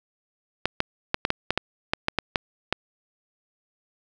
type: clicks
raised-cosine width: 0.3 ms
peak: -5 dBFS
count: 12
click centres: 0.656 / 0.804 / 1.144 / 1.251 / 1.304 / 1.506 / 1.576 / 1.935 / 2.084 / 2.187 / 2.358 / 2.726 s
effects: none